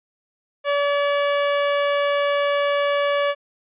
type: tone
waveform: sawtooth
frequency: 572 Hz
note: D5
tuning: 46 cents flat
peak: -14 dBFS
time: 0.64-3.35 s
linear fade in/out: 50 ms
effects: resampled to 8000 Hz